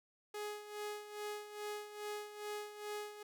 sawtooth tone with tremolo, 418 Hz, G#4, 11 cents sharp, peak -36 dBFS, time 0.34-3.23 s, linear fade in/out 5 ms, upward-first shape sine, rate 2.4 Hz, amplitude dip 70%, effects none

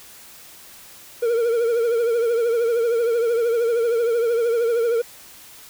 triangle tone with vibrato, 466.2 Hz, A#4, in tune, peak -15 dBFS, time 1.22-5.02 s, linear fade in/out 10 ms, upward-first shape triangle, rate 13 Hz, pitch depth 77 cents each way, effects white hiss -44 dBFS RMS until 5.69 s

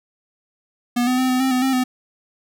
square tone with pitch steps, 242.4 / 252.8 / 257.7 / 254 / 263.5 / 253 / 265 / 253.6 Hz, B3 / B3 / C4 / B3 / C4 / B3 / C4 / B3, -32 / +41 / -26 / +49 / +12 / +42 / +22 / +46 cents, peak -17 dBFS, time 0.96-1.84 s, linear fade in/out 10 ms, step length 110 ms, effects none

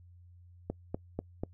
click train, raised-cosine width 2 ms, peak -20 dBFS, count 4, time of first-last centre 0.7-1.435 s, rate 4.08 Hz, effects noise-tail reverb RT60 0.1 s tail -25 dB re dry + added 88 Hz sine -53 dBFS peak until 1.53 s

